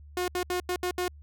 sawtooth tone bursts at uneven times, 359.9 Hz, F#4, 48 cents flat, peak -23 dBFS, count 6, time 0.17-0.28 / 0.35-0.43 / 0.5-0.6 / 0.69-0.76 / 0.83-0.91 / 0.98-1.08 s, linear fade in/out 2 ms, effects added 73 Hz sine -46 dBFS peak until 1.22 s

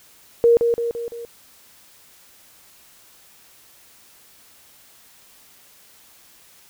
sine tone with echo, 469 Hz, A#4, 11 cents sharp, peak -10 dBFS, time 0.44-0.57 s, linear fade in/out 0 ms, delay 170 ms, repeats 4, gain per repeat -5 dB, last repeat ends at 1.25 s, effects white hiss -51 dBFS RMS until 6.69 s

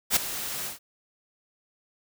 white noise with ADSR envelope, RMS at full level -19 dBFS, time 0.1-0.79 s, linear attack 63 ms, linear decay 9 ms, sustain -14 dB, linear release 130 ms, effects none

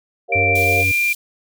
sine chord, G half-diminished seventh, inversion none, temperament equal, 392 / 466.2 / 554.4 / 698.5 Hz, G4 / Bb4 / Db5 / F5, 0 / 0 / 0 / 0 cents, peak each -28 / -24 / -26 / -22 dBFS, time 0.28-0.85 s, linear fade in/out 50 ms
sine tone with pitch glide, 2349 to 2387 Hz, D7 to D7, 0 to +28 cents, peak -15 dBFS, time 0.32-1.13 s, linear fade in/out 5 ms, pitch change +28 cents, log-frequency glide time 0.5-0.83 s
harmonic tone, 95.3 Hz, G2, 48 cents flat, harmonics 1 / 3 / 5, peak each -21 / -31 / -35 dBFS, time 0.35-0.92 s, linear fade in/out 10 ms
white high-pass noise, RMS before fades -30 dBFS, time 0.55-1.15 s, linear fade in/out 5 ms, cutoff 3000 Hz, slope 96 dB/octave
effects none

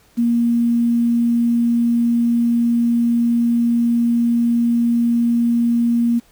sine tone with quantisation, 235.4 Hz, A#3, 17 cents sharp, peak -13 dBFS, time 0.17-6.2 s, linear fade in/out 20 ms, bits 7, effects pink hiss -54 dBFS RMS until 6.31 s

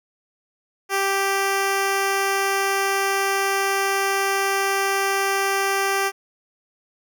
10% pulse tone, 392 Hz, G4, in tune, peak -11 dBFS, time 0.89-6.12 s, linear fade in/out 50 ms, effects none

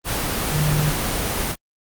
sine tone in noise, 150.2 Hz, D3, 39 cents sharp, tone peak -18 dBFS, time 0.51-0.94 s, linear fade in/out 50 ms, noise pink, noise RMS -23 dBFS, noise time 0.04-1.56 s, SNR +2 dB, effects Opus 24 kbps

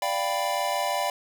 square chord, G dominant seventh, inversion second, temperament equal, 587.3 / 698.5 / 784 / 987.8 Hz, D5 / F5 / G5 / B5, 0 / 0 / 0 / 0 cents, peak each -31 dBFS, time 0.02-1.1 s, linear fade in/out 2 ms, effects none

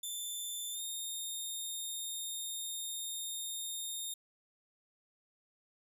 10% pulse tone with pitch glide, 3539 to 3679 Hz, A7 to A#7, +9 to -24 cents, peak -31 dBFS, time 0.03-4.14 s, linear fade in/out 5 ms, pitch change +67 cents, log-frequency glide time 0.72-0.81 s, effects resampled to 32000 Hz

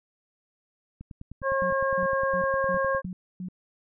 click train, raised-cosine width 5 ms, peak -28 dBFS, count 21, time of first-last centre 1.01-3.051 s, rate 9.8 Hz
harmonic tone, 540 Hz, C#5, 45 cents flat, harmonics 1 / 2 / 3, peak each -25 / -28 / -30 dBFS, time 1.42-3.02 s, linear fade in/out 50 ms
sine tone bursts, 182.8 Hz, F#3, 21 cents flat, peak -32 dBFS, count 6, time 1.62-3.486 s, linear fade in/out 2 ms, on 86 ms, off 270 ms
effects none

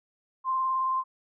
sine tone with vibrato, 1046.5 Hz, C6, in tune, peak -24 dBFS, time 0.44-1.04 s, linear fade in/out 50 ms, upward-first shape sine, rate 19 Hz, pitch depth 16 cents each way, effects none

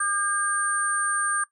sine tone cluster, 1210 / 1608 / 8820 Hz, D#6 / G6 / C#9, -49 / +44 / -10 cents, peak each -27 dBFS, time 0-1.44 s, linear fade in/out 5 ms, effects noise-tail reverb RT60 0.1 s tail -17 dB re dry

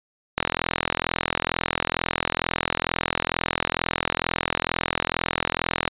click train, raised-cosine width 0.3 ms, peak -4 dBFS, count 233, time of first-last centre 0.38-5.878 s, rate 42.2 Hz, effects resampled to 8000 Hz

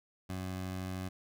20% pulse tone, 93.1 Hz, F#2, 11 cents sharp, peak -32 dBFS, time 0.29-1.09 s, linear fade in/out 10 ms, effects none

